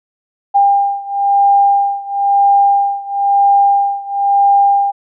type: beating tone pair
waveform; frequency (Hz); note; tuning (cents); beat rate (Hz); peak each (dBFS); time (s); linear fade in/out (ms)
sine; 800 / 801; G5 / G5; +35 / +37; 1; -11 / -13; 0.54-4.92; 20
effects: none